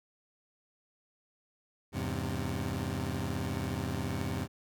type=chord; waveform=20% pulse; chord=E augmented; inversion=none; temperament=equal with one note detuned; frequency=82.41 / 101.16 / 130.81 Hz; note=E2 / G#2 / B#2; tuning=0 / -45 / 0 cents; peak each=-32 dBFS; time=1.92-4.48 s; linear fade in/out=50 ms; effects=none